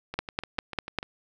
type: two click trains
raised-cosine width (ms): 0.3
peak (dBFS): -10 / -20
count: 5 / 7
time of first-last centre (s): 0.19-0.987 / 0.14-1.029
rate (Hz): 5.02 / 6.75
effects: none